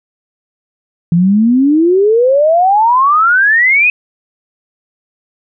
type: exponential sweep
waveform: sine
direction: up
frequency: 164.81 to 2555 Hz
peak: -6 dBFS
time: 1.12-3.9 s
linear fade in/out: 2 ms
effects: none

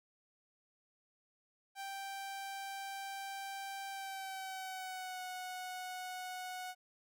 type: tone with pitch glide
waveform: sawtooth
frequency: 784 to 735.7 Hz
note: G5 to F#5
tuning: 0 to -10 cents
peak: -38 dBFS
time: 1.75-6.75 s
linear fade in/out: 50 ms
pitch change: -110 cents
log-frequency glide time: 3.9-5.22 s
effects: none

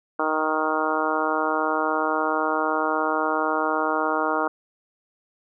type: harmonic tone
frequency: 156.2 Hz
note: D#3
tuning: 7 cents sharp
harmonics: 2 / 3 / 4 / 5 / 6 / 7 / 8 / 9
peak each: -29 / -29 / -29 / -29 / -29 / -29 / -29 / -29 dBFS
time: 0.19-4.48 s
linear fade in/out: 5 ms
effects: none

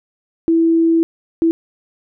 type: tone bursts at uneven times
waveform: sine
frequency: 329.6 Hz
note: E4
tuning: in tune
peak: -10 dBFS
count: 2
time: 0.48-1.03 / 1.42-1.51 s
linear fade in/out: 0 ms
effects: none

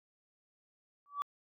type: tone with exponential growth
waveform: sine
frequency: 1148 Hz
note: D6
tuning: 40 cents flat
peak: -27 dBFS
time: 1.06-1.22 s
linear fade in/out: 0 ms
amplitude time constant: 33 ms
effects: tanh soft clip ceiling -28 dBFS

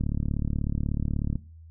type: click train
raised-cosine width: 5 ms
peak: -15 dBFS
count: 50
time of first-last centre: 0.01-1.356 s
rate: 36.4 Hz
effects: noise-tail reverb RT60 0.4 s tail -21 dB re dry + added 81 Hz sine -45 dBFS peak until 1.7 s

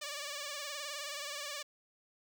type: tone with vibrato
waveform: 5% pulse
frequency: 581 Hz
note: D5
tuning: 19 cents flat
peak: -28 dBFS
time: 0.01-1.63 s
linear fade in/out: 10 ms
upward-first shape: sine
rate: 19 Hz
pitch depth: 67 cents each way
effects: none

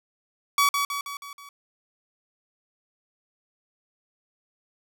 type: tone with echo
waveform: sawtooth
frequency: 1136 Hz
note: C#6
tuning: 42 cents sharp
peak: -14 dBFS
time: 0.58-0.69 s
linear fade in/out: 2 ms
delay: 160 ms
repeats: 5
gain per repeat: -5 dB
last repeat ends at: 1.49 s
effects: none

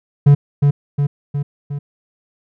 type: tone with echo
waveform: triangle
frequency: 143.1 Hz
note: D3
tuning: 45 cents flat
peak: -3 dBFS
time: 0.26-0.35 s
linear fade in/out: 10 ms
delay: 360 ms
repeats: 4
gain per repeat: -4 dB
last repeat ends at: 1.79 s
effects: none

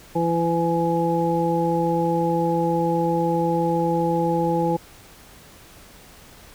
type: harmonic tone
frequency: 167.8 Hz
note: E3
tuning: 31 cents sharp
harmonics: 1 / 2 / 3 / 5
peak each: -24 / -24 / -24 / -24 dBFS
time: 0.15-4.77 s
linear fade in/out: 10 ms
effects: pink hiss -47 dBFS RMS until 6.54 s

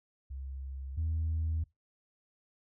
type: tone pair in turn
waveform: sine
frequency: 67.1 / 80.14 Hz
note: C2 / E2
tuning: +44 / -48 cents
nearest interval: minor third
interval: 308 cents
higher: second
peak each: -38 / -28 dBFS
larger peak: second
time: 0.3-0.97 / 0.97-1.64 s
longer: neither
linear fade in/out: 10 ms
effects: noise-tail reverb RT60 0.2 s tail -23 dB re dry + tanh soft clip ceiling -26 dBFS

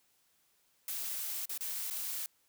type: noise with dropouts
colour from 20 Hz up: blue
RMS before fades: -38 dBFS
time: 0.88-2.26 s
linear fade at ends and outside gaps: 1 ms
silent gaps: 1.455-1.494 / 1.577-1.608 / 1.901-1.908 s
effects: white hiss -72 dBFS RMS until 2.48 s

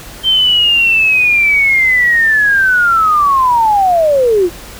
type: linear sweep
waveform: sine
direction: down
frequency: 3136 to 329.6 Hz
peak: -7 dBFS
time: 0.23-4.5 s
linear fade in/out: 50 ms
effects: added 50 Hz sine -38 dBFS peak until 4.79 s + pink hiss -32 dBFS RMS until 4.79 s

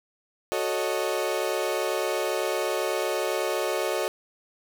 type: chord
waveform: 35% pulse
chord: D# half-diminished seventh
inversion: first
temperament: equal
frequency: 370 / 440 / 554.4 / 622.3 Hz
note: F#4 / A4 / C#5 / D#5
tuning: 0 / 0 / 0 / 0 cents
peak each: -29 dBFS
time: 0.52-4.08 s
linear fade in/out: 0 ms
effects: none

